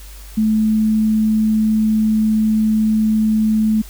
sine tone, 217.3 Hz, A3, 21 cents flat, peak -12 dBFS, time 0.37-3.82 s, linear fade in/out 10 ms, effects added 50 Hz sine -34 dBFS peak until 3.89 s + white hiss -42 dBFS RMS until 3.89 s

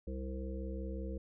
harmonic tone, 65.41 Hz, C2, in tune, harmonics 1 / 3 / 5 / 7 / 8, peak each -39 / -45 / -47 / -48 / -49 dBFS, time 0.07-1.18 s, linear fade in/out 5 ms, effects none

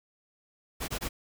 pink noise bursts, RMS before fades -33 dBFS, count 3, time 0.8-1.09 s, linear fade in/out 20 ms, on 82 ms, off 22 ms, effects none

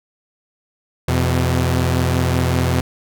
sawtooth tone pair together, 85.9 / 126.36 Hz, F2 / B2, -28 / +40 cents, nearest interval perfect fifth, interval 668 cents, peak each -14 dBFS, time 1.08-2.81 s, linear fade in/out 5 ms, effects none

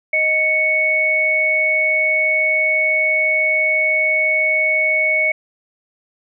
sine tone pair together, 623.5 / 2217 Hz, D#5 / C#7, +3 / 0 cents, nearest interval octave + minor seventh, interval 2197 cents, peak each -22 / -14 dBFS, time 0.13-5.32 s, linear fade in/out 5 ms, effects none

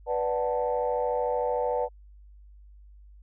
sine chord, B minor seventh, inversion none, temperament equal, 493.9 / 587.3 / 740 / 880 Hz, B4 / D5 / F#5 / A5, 0 / 0 / 0 / 0 cents, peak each -27 / -30 / -33 / -31 dBFS, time 0.06-1.89 s, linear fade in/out 50 ms, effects tanh soft clip ceiling -15 dBFS + added 50 Hz sine -48 dBFS peak until 3.22 s

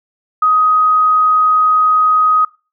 sine tone, 1255 Hz, D#6, 15 cents sharp, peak -8 dBFS, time 0.42-2.45 s, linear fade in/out 5 ms, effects noise-tail reverb RT60 0.3 s tail -21 dB re dry

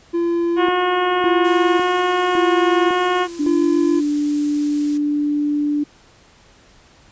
triangle tone with tremolo, 341.1 Hz, F4, 41 cents flat, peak -14 dBFS, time 0.13-4.01 s, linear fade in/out 20 ms, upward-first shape square, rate 0.9 Hz, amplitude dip 80%
harmonic tone, 361.7 Hz, F#4, 39 cents flat, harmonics 1 / 2 / 3 / 4 / 5 / 6 / 7 / 8 / 9, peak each -19 / -22 / -21 / -27 / -29 / -33 / -35 / -31 / -35 dBFS, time 0.56-3.28 s, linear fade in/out 50 ms
blue noise, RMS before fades -34 dBFS, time 1.44-4.98 s, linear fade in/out 10 ms
sine tone, 293.7 Hz, D4, in tune, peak -16 dBFS, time 3.39-5.84 s, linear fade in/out 10 ms
effects pink hiss -50 dBFS RMS until 7.11 s + resampled to 16000 Hz

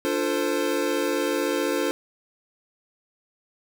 square chord, D minor seventh, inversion none, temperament equal with one note detuned, 293.7 / 349.2 / 448.5 / 523.3 Hz, D4 / F4 / A4 / C5, 0 / 0 / +33 / 0 cents, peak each -29 dBFS, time 0.05-1.91 s, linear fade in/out 0 ms, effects none

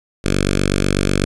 5% pulse tone with notch filter, 48.06 Hz, G1, 34 cents flat, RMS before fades -17 dBFS, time 0.24-1.25 s, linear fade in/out 10 ms, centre 810 Hz, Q 0.76, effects resampled to 24000 Hz

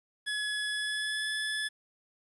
25% pulse tone with pitch glide, 1696 to 1721.7 Hz, G#6 to A6, +36 to -38 cents, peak -27 dBFS, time 0.26-1.69 s, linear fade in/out 20 ms, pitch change +26 cents, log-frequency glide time 0.69-1.3 s, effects resampled to 24000 Hz + 10-bit

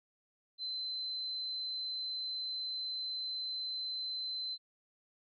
sine tone, 4064 Hz, B7, 49 cents sharp, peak -36 dBFS, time 0.58-4.58 s, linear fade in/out 50 ms, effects none

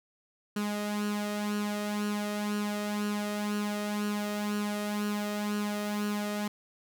sawtooth tone with flanger, 207.7 Hz, G#3, in tune, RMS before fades -32 dBFS, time 0.56-6.48 s, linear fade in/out 5 ms, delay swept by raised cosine 0.69 to 1.61 ms, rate 2 Hz, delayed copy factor +0.6, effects none

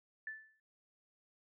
sine tone with exponential decay, 1755 Hz, A6, 5 cents flat, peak -38 dBFS, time 0.27-0.6 s, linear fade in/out 2 ms, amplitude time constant 71 ms, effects none

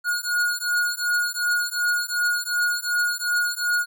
square beating tone pair, 1440 / 1442.7 Hz, F#6 / F#6, -47 / -44 cents, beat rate 2.7 Hz, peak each -25 dBFS, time 0.04-3.86 s, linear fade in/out 50 ms, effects none

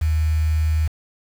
sine tone with quantisation, 78.3 Hz, D#2, 11 cents sharp, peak -16 dBFS, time 0.01-0.88 s, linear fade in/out 10 ms, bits 6, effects none

